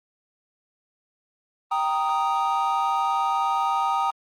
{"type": "chord", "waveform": "triangle", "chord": "Eb major", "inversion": "first", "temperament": "equal", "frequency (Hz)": [784, 932.3, 1244.5], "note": ["G5", "Bb5", "Eb6"], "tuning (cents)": [0, 0, 0], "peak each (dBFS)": -23, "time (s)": [1.71, 4.11], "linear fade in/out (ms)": 10, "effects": ["tanh soft clip ceiling -11 dBFS", "Opus 24 kbps"]}